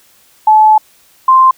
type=tone pair in turn; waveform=sine; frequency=863 / 1045.7 Hz; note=A5 / C6; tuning=-34 / -1 cents; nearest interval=minor third; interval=333 cents; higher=second; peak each=-3 dBFS; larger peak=neither; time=0.47-0.78 / 1.28-1.51 s; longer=first; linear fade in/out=5 ms; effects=white hiss -48 dBFS RMS until 1.57 s